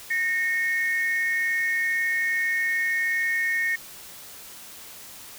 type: tone pair together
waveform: sine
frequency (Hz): 1840.6 / 2183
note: A#6 / C#7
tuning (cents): -22 / -27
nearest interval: minor third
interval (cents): 295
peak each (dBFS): -22 / -27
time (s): 0.1-3.76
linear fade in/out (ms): 10
effects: tanh soft clip ceiling -16 dBFS + white hiss -43 dBFS RMS until 5.38 s